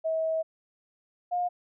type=tone pair in turn; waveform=sine; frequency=643 / 712.1 Hz; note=E5 / F5; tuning=-43 / +33 cents; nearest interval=major second; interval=176 cents; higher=second; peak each=-25 dBFS; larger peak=neither; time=0.04-0.43 / 1.31-1.49 s; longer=first; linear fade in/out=20 ms; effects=none